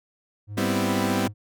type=tone; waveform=triangle; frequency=103.83 Hz; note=G#2; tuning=in tune; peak=-30 dBFS; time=0.47-1.34 s; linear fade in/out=50 ms
type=chord; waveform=sawtooth; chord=C major seventh; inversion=second; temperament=equal; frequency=196 / 246.9 / 261.6 / 329.6 Hz; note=G3 / B3 / C4 / E4; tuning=0 / 0 / 0 / 0 cents; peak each=-22 / -24 / -24 / -26 dBFS; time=0.57-1.28 s; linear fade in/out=10 ms
effects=none